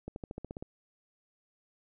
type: accelerating click train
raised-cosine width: 2 ms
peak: -26 dBFS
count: 9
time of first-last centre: 0.08-0.625 s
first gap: 81 ms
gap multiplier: 0.95
effects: none